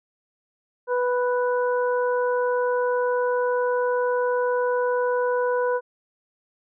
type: harmonic tone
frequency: 493.9 Hz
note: B4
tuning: in tune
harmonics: 1 / 2 / 3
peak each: -21 / -27 / -31 dBFS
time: 0.87-5.81 s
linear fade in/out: 50 ms
effects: none